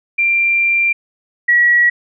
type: tone pair in turn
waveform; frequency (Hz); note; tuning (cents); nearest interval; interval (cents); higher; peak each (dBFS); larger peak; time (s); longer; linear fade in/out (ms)
sine; 2372 / 1922.5; D7 / B6; +17 / -47; major third; 364; first; -11 / -8; second; 0.18-0.93 / 1.48-1.9; first; 10
effects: none